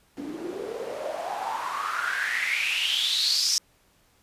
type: noise with band-pass filter sweep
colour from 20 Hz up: white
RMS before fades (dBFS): -28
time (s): 0.17-3.58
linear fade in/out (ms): 0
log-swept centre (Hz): 270 to 5600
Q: 7.4
effects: pink hiss -63 dBFS RMS until 4.22 s + resampled to 32000 Hz